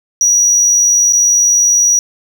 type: tone with dropouts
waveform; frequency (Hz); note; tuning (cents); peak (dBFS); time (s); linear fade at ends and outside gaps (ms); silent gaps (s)
triangle; 5800; F#8; -35; -6; 0.21-1.99; 1; 1.125-1.132
effects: none